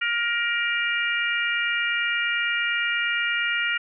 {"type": "harmonic tone", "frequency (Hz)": 471.4, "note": "A#4", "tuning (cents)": 19, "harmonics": [3, 4, 5, 6], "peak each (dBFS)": [-26, -27, -28, -29], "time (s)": [0.01, 3.78], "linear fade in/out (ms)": 10, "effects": []}